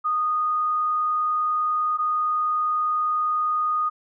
sine tone pair in turn, 1235 / 1235 Hz, D#6 / D#6, -13 / -13 cents, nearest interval unison, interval 0 cents, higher neither, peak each -20 dBFS, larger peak neither, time 0.04-1.98 / 1.98-3.9 s, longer first, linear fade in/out 20 ms, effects none

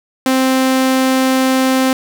sawtooth tone, 261.6 Hz, C4, in tune, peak -7 dBFS, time 0.26-1.93 s, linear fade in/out 2 ms, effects none

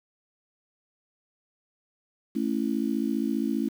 sine chord, A major, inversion none, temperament just, 220 / 275 / 330 Hz, A3 / C#4 / E4, 0 / -14 / +2 cents, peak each -28 / -28 / -31 dBFS, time 2.35-3.69 s, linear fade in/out 10 ms, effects 8-bit

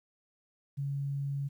sine tone, 140 Hz, C#3, 18 cents sharp, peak -31 dBFS, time 0.77-1.49 s, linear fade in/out 20 ms, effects 11-bit

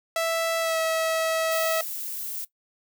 sawtooth tone with pitch glide, 659 to 647.3 Hz, E5 to E5, -1 to -32 cents, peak -19 dBFS, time 0.16-1.81 s, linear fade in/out 2 ms, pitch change -31 cents, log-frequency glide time 0.6-0.78 s
violet noise, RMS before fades -33 dBFS, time 1.51-2.45 s, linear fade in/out 10 ms
effects noise-tail reverb RT60 0.1 s tail -17 dB re dry

